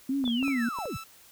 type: tone with vibrato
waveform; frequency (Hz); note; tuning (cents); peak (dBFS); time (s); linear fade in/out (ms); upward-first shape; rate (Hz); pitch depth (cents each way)
sine; 254.7; C4; -46; -25; 0.09-0.69; 5; sine; 3.2; 160
type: clicks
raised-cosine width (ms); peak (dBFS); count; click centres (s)
1; -27; 6; 0.241 / 0.278 / 0.428 / 0.48 / 0.787 / 0.856
type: linear sweep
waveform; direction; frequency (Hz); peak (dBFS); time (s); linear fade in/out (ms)
sine; down; 3546 to 55; -32; 0.25-0.97; 5
type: tone with tremolo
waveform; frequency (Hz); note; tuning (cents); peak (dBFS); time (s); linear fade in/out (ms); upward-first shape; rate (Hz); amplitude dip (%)
sawtooth; 1319; E6; +1; -33; 0.43-1.04; 5; triangle; 6; 55
effects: white hiss -55 dBFS RMS until 1.31 s